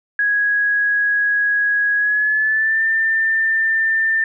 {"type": "tone with pitch glide", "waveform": "sine", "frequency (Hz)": [1661.2, 1790.7], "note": ["G#6", "A6"], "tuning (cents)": [0, 30], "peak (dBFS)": -14, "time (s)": [0.19, 4.24], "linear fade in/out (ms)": 2, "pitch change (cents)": 130, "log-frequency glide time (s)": [1.96, 2.83], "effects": []}